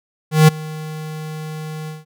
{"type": "tone with ADSR envelope", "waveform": "square", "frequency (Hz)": 155.56, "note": "D#3", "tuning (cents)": 0, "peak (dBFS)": -5, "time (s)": [0.31, 2.05], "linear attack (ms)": 170, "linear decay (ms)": 13, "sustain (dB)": -22, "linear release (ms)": 170, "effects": []}